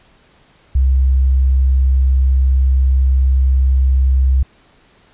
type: tone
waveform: sine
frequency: 65.7 Hz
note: C2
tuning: 8 cents sharp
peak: -9 dBFS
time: 0.75-4.43 s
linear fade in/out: 5 ms
effects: pink hiss -51 dBFS RMS until 5.13 s + resampled to 8000 Hz